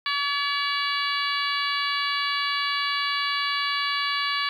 harmonic tone, 570 Hz, C#5, 48 cents sharp, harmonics 2 / 3 / 4 / 5 / 6 / 7 / 8, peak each -28 / -30 / -31 / -32 / -33 / -33 / -34 dBFS, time 0.06-4.49 s, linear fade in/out 2 ms, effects 9-bit

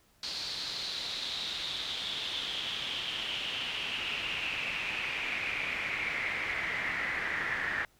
brown noise with band-pass filter sweep, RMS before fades -35 dBFS, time 0.23-7.85 s, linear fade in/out 2 ms, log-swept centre 4400 to 1800 Hz, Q 5.8, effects pink hiss -66 dBFS RMS until 7.99 s

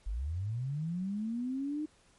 sine linear sweep, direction up, 43.5 to 310 Hz, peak -32 dBFS, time 0.06-1.86 s, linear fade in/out 10 ms, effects pink hiss -65 dBFS RMS until 2.18 s + MP3 48 kbps

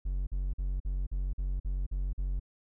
triangle tone bursts, 46.25 Hz, F#1, in tune, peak -27 dBFS, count 9, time 0.05-2.398 s, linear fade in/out 10 ms, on 220 ms, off 46 ms, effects none

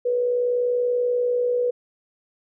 sine tone with amplitude modulation, 489.5 Hz, B4, 15 cents flat, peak -17 dBFS, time 0.05-1.71 s, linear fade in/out 10 ms, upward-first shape sine, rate 60.3 Hz, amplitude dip 40%, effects none

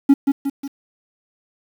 triangle tone with echo, 277.2 Hz, C#4, in tune, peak -4 dBFS, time 0.09-0.14 s, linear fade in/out 10 ms, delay 180 ms, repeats 3, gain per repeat -6 dB, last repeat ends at 0.68 s, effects tanh soft clip ceiling -2 dBFS + 7-bit

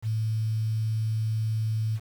sine tone with quantisation, 110.2 Hz, A2, 3 cents sharp, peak -24 dBFS, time 0.02-2 s, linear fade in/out 50 ms, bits 8, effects none

